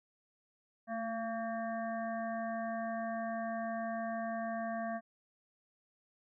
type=harmonic tone with a mistuned harmonic; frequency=227.6 Hz; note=A#3; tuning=41 cents flat; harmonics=1 / 3 / 5 / 7 / 8; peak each=-40 / -37 / -47 / -48 / -49 dBFS; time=0.87-5.01 s; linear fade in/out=50 ms; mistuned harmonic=1; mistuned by=-32 cents; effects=none